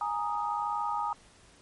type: chord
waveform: sine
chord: Ab suspended second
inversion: none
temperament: equal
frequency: 830.6 / 932.3 / 1244.5 Hz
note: Ab5 / Bb5 / Eb6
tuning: 0 / 0 / 0 cents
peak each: -33 dBFS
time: 0.01-1.13 s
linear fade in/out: 2 ms
effects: pink hiss -58 dBFS RMS until 1.61 s + MP3 48 kbps